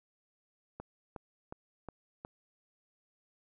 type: click train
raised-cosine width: 1 ms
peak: -28 dBFS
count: 5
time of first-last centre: 0.8-2.249 s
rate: 2.76 Hz
effects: none